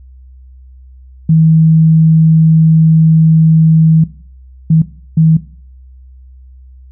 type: tone bursts at uneven times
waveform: sine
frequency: 160 Hz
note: D#3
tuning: 49 cents sharp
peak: -4 dBFS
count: 3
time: 1.29-4.04 / 4.7-4.82 / 5.17-5.37 s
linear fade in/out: 5 ms
effects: noise-tail reverb RT60 0.5 s tail -17 dB re dry + added 64 Hz sine -34 dBFS peak until 6.91 s